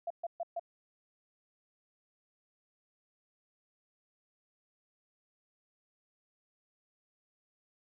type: tone bursts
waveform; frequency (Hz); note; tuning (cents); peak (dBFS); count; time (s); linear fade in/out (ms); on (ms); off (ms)
sine; 681; F5; -44; -33; 4; 0.07-0.596; 5; 34; 130
effects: none